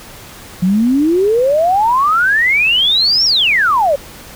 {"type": "exponential two-way sweep", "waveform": "sine", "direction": "up then down", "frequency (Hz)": [175.3, 5640, 535], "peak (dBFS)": -9, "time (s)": [0.62, 3.96], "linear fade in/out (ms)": 10, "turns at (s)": 3.25, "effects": ["pink hiss -35 dBFS RMS until 4.35 s"]}